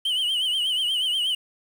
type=tone with vibrato; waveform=triangle; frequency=3026 Hz; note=F#7; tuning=38 cents sharp; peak=-20 dBFS; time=0.05-1.35 s; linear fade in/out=5 ms; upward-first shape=triangle; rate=8.3 Hz; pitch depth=110 cents each way; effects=8-bit